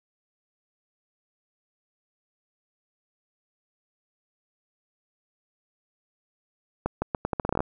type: accelerating click train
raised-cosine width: 1 ms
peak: -11 dBFS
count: 13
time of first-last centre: 6.86-7.605 s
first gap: 160 ms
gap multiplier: 0.8
effects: none